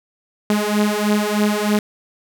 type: beating tone pair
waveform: sawtooth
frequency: 207.7 / 210.9 Hz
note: G#3 / G#3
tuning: 0 / +27 cents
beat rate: 3.2 Hz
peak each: -15 dBFS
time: 0.5-1.79 s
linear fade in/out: 2 ms
effects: none